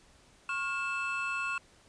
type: tone cluster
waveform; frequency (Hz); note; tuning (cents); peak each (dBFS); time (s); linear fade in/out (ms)
triangle; 1092 / 1415 / 2639; C#6 / F6 / E7; -26 / +22 / +1; -35 / -34 / -33; 0.49-1.58; 2
effects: pink hiss -61 dBFS RMS until 1.88 s + resampled to 22050 Hz